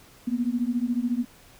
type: beating tone pair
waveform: sine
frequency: 234.9 / 248.9 Hz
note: A#3 / B3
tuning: +13 / +14 cents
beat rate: 14 Hz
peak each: -26 dBFS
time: 0.27-1.25 s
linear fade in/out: 10 ms
effects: pink hiss -53 dBFS RMS until 1.59 s